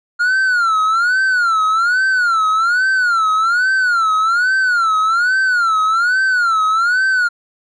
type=tone with vibrato; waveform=triangle; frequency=1404 Hz; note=F6; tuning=9 cents sharp; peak=-10 dBFS; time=0.19-7.29 s; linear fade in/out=20 ms; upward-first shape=sine; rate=1.2 Hz; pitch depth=170 cents each way; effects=resampled to 22050 Hz